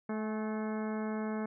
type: harmonic tone with a mistuned harmonic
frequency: 216.8 Hz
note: A3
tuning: 25 cents flat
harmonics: 1 / 2 / 3 / 4 / 5 / 6 / 7 / 8 / 10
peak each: -34 / -40 / -44 / -46 / -48 / -50 / -51 / -52 / -54 dBFS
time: 0.09-1.46 s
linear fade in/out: 5 ms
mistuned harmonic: 4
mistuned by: -31 cents
effects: none